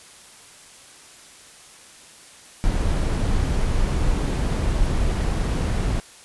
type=noise; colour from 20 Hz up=brown; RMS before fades=-21 dBFS; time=2.64-6 s; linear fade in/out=0 ms; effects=white hiss -46 dBFS RMS until 6.24 s + resampled to 24000 Hz